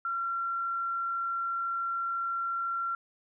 sine tone, 1367 Hz, F6, 37 cents flat, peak -29 dBFS, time 0.05-2.95 s, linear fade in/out 2 ms, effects none

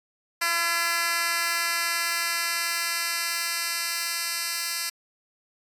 10% pulse tone with high-pass filter sweep, 338.6 Hz, E4, 46 cents sharp, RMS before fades -27 dBFS, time 0.41-4.9 s, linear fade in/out 10 ms, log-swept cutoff 1500 to 3500 Hz, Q 0.72, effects resampled to 32000 Hz

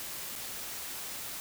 white noise with dropouts, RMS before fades -40 dBFS, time 0-1.4 s, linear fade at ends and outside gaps 0 ms, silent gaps 0.355-0.36 s, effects none

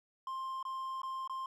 triangle tone with dropouts, 1054 Hz, C6, 12 cents sharp, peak -35 dBFS, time 0.27-1.46 s, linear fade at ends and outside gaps 2 ms, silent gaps 0.628-0.651 / 1.018-1.032 / 1.276-1.296 s, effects none

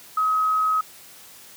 sine tone, 1271 Hz, D#6, 36 cents sharp, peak -18 dBFS, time 0.17-0.81 s, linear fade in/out 5 ms, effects white hiss -46 dBFS RMS until 1.56 s + high-pass 80 Hz 12 dB/octave

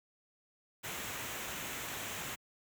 pink noise with comb filter, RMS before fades -41 dBFS, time 0.83-2.36 s, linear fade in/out 20 ms, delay 0.21 ms, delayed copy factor -0.5, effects high-pass 80 Hz 12 dB/octave

